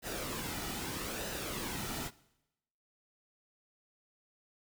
pink noise with flanger, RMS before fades -39 dBFS, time 0.02-2.11 s, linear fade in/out 50 ms, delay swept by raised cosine 0.89 to 1.88 ms, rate 0.79 Hz, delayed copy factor -0.5, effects noise-tail reverb RT60 0.9 s tail -20 dB re dry

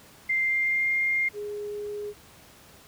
sine tone with pitch glide, 2093 to 2116 Hz, C7 to C7, 0 to +19 cents, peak -22 dBFS, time 0.29-1.29 s, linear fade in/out 10 ms, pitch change +19 cents, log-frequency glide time 0.4-0.93 s
sine tone, 414.6 Hz, G#4, 3 cents flat, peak -31 dBFS, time 1.33-2.14 s, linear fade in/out 50 ms
effects pink hiss -52 dBFS RMS until 2.87 s + high-pass 60 Hz 12 dB/octave

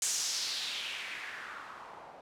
blue noise with low-pass filter sweep, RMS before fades -38 dBFS, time 0.02-2.21 s, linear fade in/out 2 ms, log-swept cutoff 7500 to 690 Hz, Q 2.5, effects none

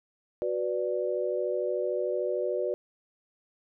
sine chord, B minor, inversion second, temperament equal, 370 / 493.9 / 587.3 Hz, F#4 / B4 / D5, 0 / 0 / 0 cents, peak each -31 dBFS, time 0.42-2.74 s, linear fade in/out 0 ms, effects none

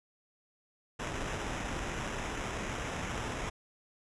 pink noise with sample-and-hold, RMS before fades -37 dBFS, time 0.99-3.5 s, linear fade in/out 10 ms, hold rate 4410 Hz, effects resampled to 22050 Hz

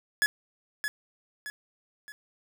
45% pulse tone with echo, 1700 Hz, G#6, 40 cents sharp, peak -21 dBFS, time 0.22-0.26 s, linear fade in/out 0 ms, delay 620 ms, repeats 3, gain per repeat -7 dB, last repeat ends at 2.12 s, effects none

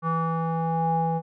square tone with low-pass filter sweep, 164.2 Hz, E3, 6 cents flat, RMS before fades -25 dBFS, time 0.02-1.22 s, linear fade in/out 50 ms, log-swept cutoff 1200 to 730 Hz, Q 7.6, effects none

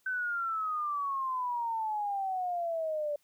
sine exponential sweep, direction down, 1534 to 580 Hz, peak -30 dBFS, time 0.06-3.16 s, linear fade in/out 5 ms, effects white hiss -71 dBFS RMS until 3.23 s

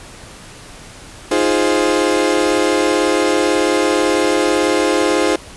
35% pulse chord, F minor seventh, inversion third, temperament equal, 311.1 / 349.2 / 415.3 / 523.3 Hz, Eb4 / F4 / Ab4 / C5, 0 / 0 / 0 / 0 cents, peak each -17 dBFS, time 1.31-5.36 s, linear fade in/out 5 ms, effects pink hiss -37 dBFS RMS until 5.56 s + resampled to 24000 Hz

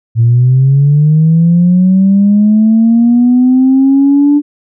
sine linear sweep, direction up, 112.9 to 293.7 Hz, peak -3 dBFS, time 0.15-4.42 s, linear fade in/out 50 ms, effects tanh soft clip ceiling 0 dBFS

